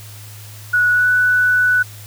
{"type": "tone with pitch glide", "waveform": "sine", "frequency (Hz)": [1466, 1486.5], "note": ["F#6", "F#6"], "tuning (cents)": [-16, 8], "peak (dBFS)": -11, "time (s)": [0.73, 1.83], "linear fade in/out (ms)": 10, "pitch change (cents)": 24, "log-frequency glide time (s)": [0.91, 1.09], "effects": ["added 105 Hz sine -35 dBFS peak until 2.06 s", "white hiss -40 dBFS RMS until 2.06 s"]}